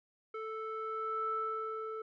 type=tone with low-pass filter sweep; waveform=square; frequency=440 Hz; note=A4; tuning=in tune; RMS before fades=-38 dBFS; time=0.34-2.02 s; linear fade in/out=5 ms; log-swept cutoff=1700 to 1100 Hz; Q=7.7; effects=none